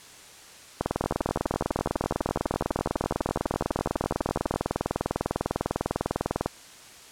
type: two click trains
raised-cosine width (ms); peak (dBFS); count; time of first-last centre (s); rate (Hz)
1; -10 / -14; 114 / 43; 0.81-6.46 / 1.04-4.54; 20 / 12
effects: white hiss -48 dBFS RMS until 7.11 s + low-pass 9000 Hz 12 dB/octave